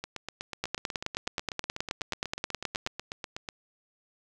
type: two click trains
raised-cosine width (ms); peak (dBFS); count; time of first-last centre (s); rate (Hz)
0.2; -12 / -18; 22 / 29; 0.64-2.865 / 0.04-3.488; 9.44 / 8.12
effects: none